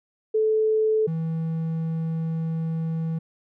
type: tone pair in turn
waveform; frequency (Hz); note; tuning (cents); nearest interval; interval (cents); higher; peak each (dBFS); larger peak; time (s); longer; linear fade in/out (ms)
sine / triangle; 435.6 / 162.37; A4 / E3; -17 / -26; octave + perfect fourth; 1709; first; -18 / -22; first; 0.34-1.07 / 1.07-3.19; second; 10
effects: none